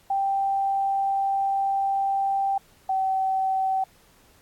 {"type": "tone pair in turn", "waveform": "sine", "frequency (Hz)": [785, 764.9], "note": ["G5", "G5"], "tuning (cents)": [2, -43], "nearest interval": "unison", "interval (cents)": 45, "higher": "first", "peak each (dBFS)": -21, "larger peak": "neither", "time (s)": [[0.1, 2.58], [2.89, 3.84]], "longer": "first", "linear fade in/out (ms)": 5, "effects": ["pink hiss -58 dBFS RMS until 4.41 s", "AAC 64 kbps"]}